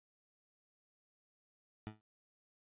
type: tone with exponential decay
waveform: 20% pulse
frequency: 107.5 Hz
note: A2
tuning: 40 cents flat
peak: -34 dBFS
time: 1.87-2.01 s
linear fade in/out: 0 ms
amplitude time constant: 29 ms
effects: resampled to 8000 Hz